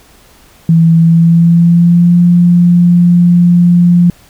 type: tone with pitch glide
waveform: sine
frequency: 164.81 to 174.61 Hz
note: E3 to F3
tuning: 0 to 0 cents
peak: -3 dBFS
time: 0.69-4.1 s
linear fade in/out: 2 ms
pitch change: +100 cents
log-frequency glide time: 0.97-2.19 s
effects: pink hiss -43 dBFS RMS until 4.29 s